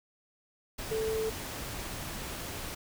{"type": "tone in noise", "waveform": "sine", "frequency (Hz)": 440.8, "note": "A4", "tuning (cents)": 3, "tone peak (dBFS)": -29, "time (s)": [0.91, 1.3], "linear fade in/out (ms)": 10, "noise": "pink", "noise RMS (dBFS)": -39, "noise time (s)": [0.78, 2.75], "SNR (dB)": 7, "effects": []}